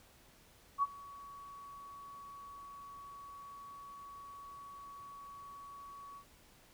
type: tone with ADSR envelope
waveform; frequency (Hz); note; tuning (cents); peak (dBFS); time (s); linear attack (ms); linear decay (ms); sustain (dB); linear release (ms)
sine; 1125; C#6; +25; -26; 0.78-6.25; 46; 33; -22; 81
effects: pink hiss -63 dBFS RMS until 6.73 s